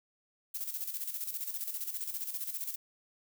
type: noise with tremolo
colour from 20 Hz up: violet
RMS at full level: -36 dBFS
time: 0.54-2.76 s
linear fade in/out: 10 ms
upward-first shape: square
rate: 15 Hz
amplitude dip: 60%
effects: none